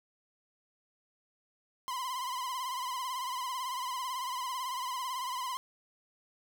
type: tone with vibrato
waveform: 45% pulse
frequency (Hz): 1018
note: C6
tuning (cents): -48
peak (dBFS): -34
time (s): 1.88-5.57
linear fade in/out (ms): 0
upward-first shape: sine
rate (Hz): 18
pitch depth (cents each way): 75
effects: none